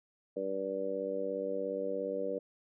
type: harmonic tone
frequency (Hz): 97.1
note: G2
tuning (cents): -16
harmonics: 2 / 3 / 4 / 5 / 6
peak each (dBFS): -46 / -42 / -43 / -35 / -38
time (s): 0.36-2.39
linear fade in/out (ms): 10
effects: none